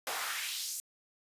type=noise with high-pass filter sweep; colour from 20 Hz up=pink; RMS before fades=-37 dBFS; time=0.07-0.8 s; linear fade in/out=0 ms; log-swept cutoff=650 to 7800 Hz; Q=1.7; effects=resampled to 32000 Hz